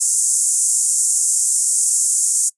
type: band-pass noise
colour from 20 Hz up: pink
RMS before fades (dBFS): -17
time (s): 0-2.5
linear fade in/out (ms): 20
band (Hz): 6800 to 10000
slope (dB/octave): 48
effects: noise-tail reverb RT60 0.1 s tail -22 dB re dry + resampled to 24000 Hz